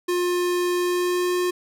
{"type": "tone with pitch glide", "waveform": "square", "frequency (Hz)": [355.1, 358.4], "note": ["F4", "F4"], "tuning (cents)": [29, 45], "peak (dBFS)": -21, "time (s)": [0.08, 1.51], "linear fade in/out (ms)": 10, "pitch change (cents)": 16, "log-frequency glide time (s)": [0.76, 1.38], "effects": []}